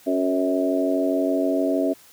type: harmonic tone with a mistuned harmonic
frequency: 92.5 Hz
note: F#2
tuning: in tune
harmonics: 3 / 4 / 5 / 6 / 7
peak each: -22 / -27 / -30 / -30 / -24 dBFS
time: 0.06-1.94 s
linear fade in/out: 20 ms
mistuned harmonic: 6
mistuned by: +18 cents
effects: white hiss -51 dBFS RMS until 2.12 s